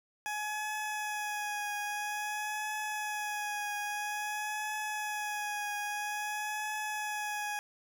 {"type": "tone with vibrato", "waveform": "20% pulse", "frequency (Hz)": 839, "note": "G#5", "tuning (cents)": 17, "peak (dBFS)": -29, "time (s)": [0.26, 7.59], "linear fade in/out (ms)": 0, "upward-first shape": "triangle", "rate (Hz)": 0.5, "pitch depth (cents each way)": 28, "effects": []}